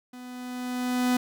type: tone with level ramp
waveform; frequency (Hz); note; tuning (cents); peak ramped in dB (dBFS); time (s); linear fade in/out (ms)
45% pulse; 249.3; B3; +16; -41 to -20; 0.13-1.17; 5
effects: none